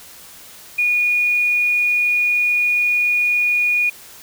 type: tone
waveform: sine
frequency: 2449 Hz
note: D#7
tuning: 28 cents flat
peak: -14 dBFS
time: 0.78-3.9 s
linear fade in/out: 10 ms
effects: white hiss -41 dBFS RMS until 4.22 s